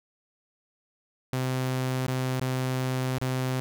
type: tone with dropouts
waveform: sawtooth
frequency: 129.2 Hz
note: C3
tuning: 21 cents flat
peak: -22 dBFS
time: 1.33-3.6 s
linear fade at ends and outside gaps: 0 ms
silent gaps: 2.067-2.08 / 2.398-2.413 / 3.183-3.215 s
effects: none